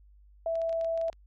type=tone; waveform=sine; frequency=659.3 Hz; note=E5; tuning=in tune; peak=-27 dBFS; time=0.46-1.1 s; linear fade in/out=2 ms
type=clicks; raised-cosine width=0.2 ms; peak=-33 dBFS; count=10; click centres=0.555 / 0.617 / 0.694 / 0.728 / 0.812 / 0.846 / 0.976 / 1.014 / 1.083 / 1.129 s
effects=added 50 Hz sine -54 dBFS peak until 1.26 s